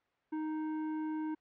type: tone with tanh clipping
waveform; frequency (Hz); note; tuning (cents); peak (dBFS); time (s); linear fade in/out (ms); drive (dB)
sine; 311.1; D#4; 0; -36; 0.32-1.35; 10; 12
effects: white hiss -75 dBFS RMS until 1.4 s + low-pass 2000 Hz 12 dB/octave